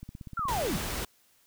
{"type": "click train", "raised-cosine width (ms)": 5, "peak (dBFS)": -29, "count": 11, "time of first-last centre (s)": [0.03, 0.636], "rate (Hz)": 16.5}
{"type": "linear sweep", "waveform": "sine", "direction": "down", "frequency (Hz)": [1403, 123.47], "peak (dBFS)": -28, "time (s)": [0.37, 0.77], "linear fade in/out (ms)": 5}
{"type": "noise", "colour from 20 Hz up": "pink", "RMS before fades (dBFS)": -34, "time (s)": [0.48, 1.05], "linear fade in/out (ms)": 5}
{"effects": ["white hiss -65 dBFS RMS until 1.46 s"]}